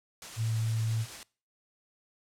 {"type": "noise with tremolo", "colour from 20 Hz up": "white", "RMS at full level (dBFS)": -42, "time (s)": [0.22, 1.23], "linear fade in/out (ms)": 0, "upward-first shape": "triangle", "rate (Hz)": 9, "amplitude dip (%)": 25}
{"type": "tone", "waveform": "sine", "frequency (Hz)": 112, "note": "A2", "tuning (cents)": 31, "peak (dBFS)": -27, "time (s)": [0.36, 1.06], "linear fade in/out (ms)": 50}
{"effects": ["noise-tail reverb RT60 0.4 s tail -24 dB re dry", "low-pass 9000 Hz 12 dB/octave"]}